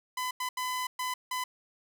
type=tone bursts at uneven times; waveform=sawtooth; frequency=1008 Hz; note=B5; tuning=35 cents sharp; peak=-27 dBFS; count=5; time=0.17-0.31 / 0.4-0.49 / 0.57-0.87 / 0.99-1.14 / 1.31-1.44 s; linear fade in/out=5 ms; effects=11-bit